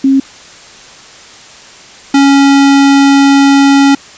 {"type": "tone pair in turn", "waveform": ["sine", "square"], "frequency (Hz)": [270.2, 277.6], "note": ["C#4", "C#4"], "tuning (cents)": [-44, 3], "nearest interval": "unison", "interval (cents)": 47, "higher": "second", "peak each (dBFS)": -4, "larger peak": "neither", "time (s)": [[0.04, 0.2], [2.14, 3.95]], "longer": "second", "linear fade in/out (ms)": 5, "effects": ["white hiss -34 dBFS RMS until 4.17 s", "resampled to 16000 Hz"]}